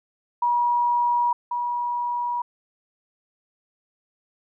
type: tone pair in turn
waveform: sine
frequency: 961 / 964.4 Hz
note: B5 / B5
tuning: -48 / -41 cents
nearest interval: unison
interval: 7 cents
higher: second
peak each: -18 / -23 dBFS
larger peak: first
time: 0.42-1.33 / 1.51-2.42 s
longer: neither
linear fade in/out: 5 ms
effects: none